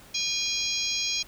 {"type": "harmonic tone with a mistuned harmonic", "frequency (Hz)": 817, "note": "G#5", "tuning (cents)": -29, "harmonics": [3, 4, 5, 6, 7, 8], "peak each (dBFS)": [-33, -33, -33, -33, -33, -33], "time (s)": [0.14, 1.23], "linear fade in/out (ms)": 10, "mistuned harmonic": 7, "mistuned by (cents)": -53, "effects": ["pink hiss -51 dBFS RMS until 1.27 s"]}